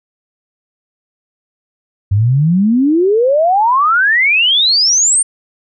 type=exponential sweep; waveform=sine; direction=up; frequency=95.1 to 9060 Hz; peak=-8 dBFS; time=2.11-5.23 s; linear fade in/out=10 ms; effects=none